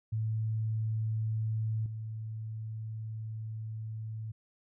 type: tone with level steps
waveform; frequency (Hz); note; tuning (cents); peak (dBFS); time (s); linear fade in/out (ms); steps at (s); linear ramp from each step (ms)
sine; 110.1; A2; +2; -29 / -36; 0.12-4.32; 10; 1.86; 2
effects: none